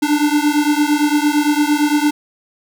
square beating tone pair, 292.5 / 301.3 Hz, D4 / D4, -7 / +44 cents, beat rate 8.8 Hz, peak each -16 / -17 dBFS, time 0.02-2.11 s, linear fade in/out 10 ms, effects none

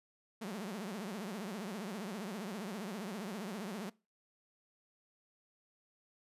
sawtooth tone with vibrato, 202.8 Hz, G#3, 41 cents flat, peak -36 dBFS, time 0.41-3.9 s, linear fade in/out 10 ms, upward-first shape triangle, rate 15 Hz, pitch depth 270 cents each way, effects noise-tail reverb RT60 0.3 s tail -23 dB re dry + resampled to 32000 Hz

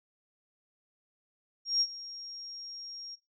sine tone with ADSR envelope, 5580 Hz, F8, 2 cents flat, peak -23 dBFS, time 1.65-3.16 s, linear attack 160 ms, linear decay 53 ms, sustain -18 dB, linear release 21 ms, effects noise-tail reverb RT60 0.2 s tail -18 dB re dry

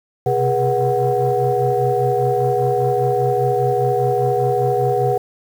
sine tone cluster, 126.5 / 131.5 / 410.9 / 483.6 / 741 Hz, B2 / C3 / G#4 / B4 / F#5, +42 / +9 / -18 / -36 / +2 cents, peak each -23 / -26 / -19 / -19 / -19 dBFS, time 0.26-5.18 s, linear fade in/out 5 ms, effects tanh soft clip ceiling -6 dBFS + 7-bit

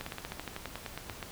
slowing click train, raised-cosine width 0.3 ms, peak -21 dBFS, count 15, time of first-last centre 0.01-1.228 s, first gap 54 ms, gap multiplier 1.07, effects pink hiss -47 dBFS RMS until 1.31 s

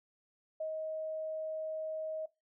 sine tone with ADSR envelope, 630 Hz, D#5, 21 cents sharp, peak -34 dBFS, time 0.6-2.26 s, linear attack 7 ms, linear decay 92 ms, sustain -2 dB, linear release 8 ms, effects noise-tail reverb RT60 0.2 s tail -18 dB re dry

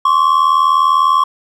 triangle ring-modulated tone, 1096 Hz, C#6, 20 cents flat, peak -4 dBFS, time 0.05-1.24 s, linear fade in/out 5 ms, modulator 40 Hz, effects none

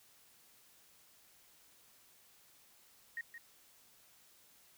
sine tone with echo, 1864.7 Hz, A#6, in tune, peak -38 dBFS, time 3.17-3.21 s, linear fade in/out 2 ms, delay 170 ms, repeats 1, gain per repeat -9 dB, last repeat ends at 3.38 s, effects white hiss -65 dBFS RMS until 4.77 s

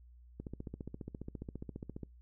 click train, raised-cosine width 3 ms, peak -29 dBFS, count 25, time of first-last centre 0.4-2.033 s, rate 14.7 Hz, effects noise-tail reverb RT60 0.2 s tail -26 dB re dry + added 60 Hz sine -55 dBFS peak until 2.21 s

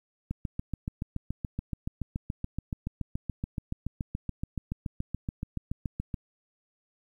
click train, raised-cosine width 5 ms, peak -19 dBFS, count 42, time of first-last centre 0.31-6.142 s, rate 7.03 Hz, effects 10-bit

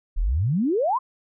sine exponential sweep, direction up, 32.7 to 1108.7 Hz, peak -19 dBFS, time 0.16-0.99 s, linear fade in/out 20 ms, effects none

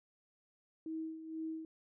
sine tone with tremolo, 320 Hz, D#4, 49 cents sharp, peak -37 dBFS, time 0.86-1.65 s, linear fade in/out 2 ms, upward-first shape sine, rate 2.1 Hz, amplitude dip 65%, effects none

